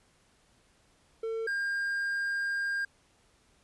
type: tone pair in turn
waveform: triangle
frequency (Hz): 449.9 / 1606.6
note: A4 / G6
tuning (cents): +39 / +42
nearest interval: octave + minor seventh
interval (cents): 2203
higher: second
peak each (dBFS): -29 / -27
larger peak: second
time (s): 1.23-1.47 / 1.47-2.85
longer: second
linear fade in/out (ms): 5
effects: pink hiss -66 dBFS RMS until 3.63 s + resampled to 24000 Hz